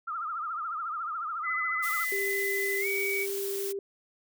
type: tone with vibrato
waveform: sine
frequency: 1290 Hz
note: E6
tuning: 38 cents flat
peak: -31 dBFS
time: 0.07-2.05 s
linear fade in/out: 10 ms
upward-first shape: triangle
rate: 14 Hz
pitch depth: 150 cents each way
type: tone with pitch glide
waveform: sine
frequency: 2017 to 2264 Hz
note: B6 to C#7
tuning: +36 to +36 cents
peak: -29 dBFS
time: 1.43-3.27 s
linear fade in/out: 50 ms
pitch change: +200 cents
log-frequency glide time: 2.79-2.87 s
type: noise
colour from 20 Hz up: blue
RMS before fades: -37 dBFS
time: 1.82-3.73 s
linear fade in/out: 20 ms
type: tone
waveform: sine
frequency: 395.7 Hz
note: G4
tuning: 16 cents sharp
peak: -31 dBFS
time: 2.12-3.79 s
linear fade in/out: 2 ms
effects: none